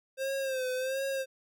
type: tone with vibrato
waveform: square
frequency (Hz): 526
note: C5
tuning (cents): +9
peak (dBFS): -31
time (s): 0.17-1.26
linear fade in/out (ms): 50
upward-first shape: sine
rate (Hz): 1.4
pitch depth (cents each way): 61
effects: none